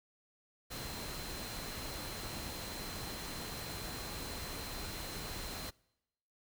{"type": "tone in noise", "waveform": "sine", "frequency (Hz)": 4110, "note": "C8", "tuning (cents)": -32, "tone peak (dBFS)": -50, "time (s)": [0.7, 5.71], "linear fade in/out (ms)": 20, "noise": "pink", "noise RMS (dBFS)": -43, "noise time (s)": [0.7, 5.71], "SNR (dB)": -10, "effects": ["noise-tail reverb RT60 0.9 s tail -25 dB re dry"]}